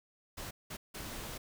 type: noise bursts at uneven times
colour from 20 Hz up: pink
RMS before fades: -43 dBFS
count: 3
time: 0.37-0.51 / 0.7-0.77 / 0.94-1.38 s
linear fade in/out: 10 ms
effects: none